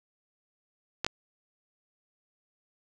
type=clicks; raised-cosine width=0.2 ms; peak=-11 dBFS; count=2; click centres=1.046 / 1.065 s; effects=none